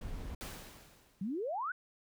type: noise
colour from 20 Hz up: brown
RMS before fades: -41 dBFS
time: 0.01-0.35 s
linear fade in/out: 5 ms
type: noise with exponential decay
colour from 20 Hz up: pink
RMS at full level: -43 dBFS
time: 0.41-1.56 s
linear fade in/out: 0 ms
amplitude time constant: 250 ms
type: exponential sweep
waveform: sine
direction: up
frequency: 176.8 to 1552 Hz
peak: -34 dBFS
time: 1.21-1.72 s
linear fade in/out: 5 ms
effects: none